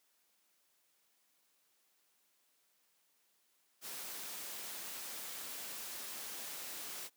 white noise, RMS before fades -45 dBFS, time 3.81-7.1 s, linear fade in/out 50 ms, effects white hiss -75 dBFS RMS until 7.16 s + high-pass 200 Hz 12 dB/octave

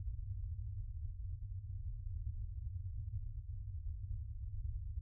white low-pass noise, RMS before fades -43 dBFS, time 0-5.01 s, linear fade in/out 5 ms, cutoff 110 Hz, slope 96 dB/octave, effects none

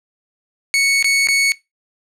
sawtooth tone with dropouts, 2217 Hz, C#7, in tune, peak -9 dBFS, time 0.74-1.52 s, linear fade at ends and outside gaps 0 ms, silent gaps 1.026-1.044 / 1.272-1.286 s, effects noise-tail reverb RT60 0.2 s tail -20 dB re dry + low-pass 10000 Hz 12 dB/octave

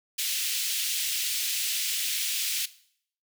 pink high-pass noise, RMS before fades -29 dBFS, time 0.18-2.66 s, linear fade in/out 10 ms, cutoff 2600 Hz, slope 24 dB/octave, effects noise-tail reverb RT60 0.6 s tail -17 dB re dry

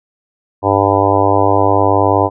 harmonic tone, 99.5 Hz, G2, 26 cents sharp, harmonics 1 / 3 / 4 / 5 / 6 / 7 / 8 / 9 / 10, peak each -18 / -18 / -18 / -18 / -18 / -18 / -18 / -18 / -18 dBFS, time 0.62-2.3 s, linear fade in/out 50 ms, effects none

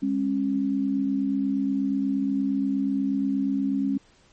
sine tone pair together, 204.1 / 272.5 Hz, G#3 / C#4, -30 / -29 cents, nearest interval perfect fourth, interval 501 cents, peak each -27 / -23 dBFS, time 0.02-3.98 s, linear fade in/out 10 ms, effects pink hiss -59 dBFS RMS until 4.32 s + MP3 32 kbps

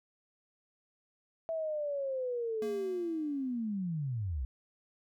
sine linear sweep, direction down, 659.3 to 58.27 Hz, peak -32 dBFS, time 1.49-4.45 s, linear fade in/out 0 ms
square tone with exponential decay, 229.9 Hz, A#3, 24 cents flat, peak -39 dBFS, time 2.62-3.77 s, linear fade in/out 2 ms, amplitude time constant 250 ms
effects none

